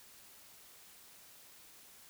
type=silence; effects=white hiss -58 dBFS RMS until 2.09 s